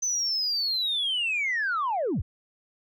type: linear sweep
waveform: sine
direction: down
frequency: 6150 to 41.58 Hz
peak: -23 dBFS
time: 0.02-2.22 s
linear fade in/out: 10 ms
effects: tanh soft clip ceiling -21 dBFS